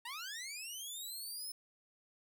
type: linear sweep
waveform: 15% pulse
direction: up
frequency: 899 to 5274 Hz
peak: -36 dBFS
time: 0.05-1.52 s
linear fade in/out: 5 ms
effects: none